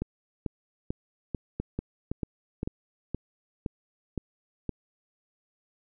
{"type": "two click trains", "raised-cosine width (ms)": 3, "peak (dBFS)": [-17, -17], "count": [7, 7], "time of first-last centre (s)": [[0.02, 2.675], [1.6, 4.693]], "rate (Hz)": [2.26, 1.94], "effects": []}